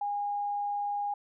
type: tone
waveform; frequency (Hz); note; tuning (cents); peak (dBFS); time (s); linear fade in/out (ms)
sine; 817; G#5; -29; -29; 0.01-1.14; 5
effects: none